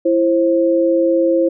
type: tone pair together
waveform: sine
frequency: 334 / 530.2 Hz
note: E4 / C5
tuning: +23 / +23 cents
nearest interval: minor sixth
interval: 800 cents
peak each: -14 dBFS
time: 0.05-1.49 s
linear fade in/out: 10 ms
effects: none